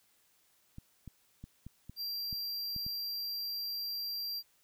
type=clicks; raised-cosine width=5 ms; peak=-33 dBFS; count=8; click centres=0.784 / 1.077 / 1.44 / 1.666 / 1.896 / 2.328 / 2.763 / 2.865 s
type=tone; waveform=square; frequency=4736 Hz; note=D8; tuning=14 cents sharp; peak=-36 dBFS; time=1.96-4.43 s; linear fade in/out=50 ms
effects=white hiss -70 dBFS RMS until 4.63 s